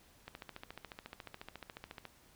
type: click train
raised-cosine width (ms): 0.3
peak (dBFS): -29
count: 26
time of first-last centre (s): 0.28-2.053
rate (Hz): 14.1
effects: pink hiss -64 dBFS RMS until 2.35 s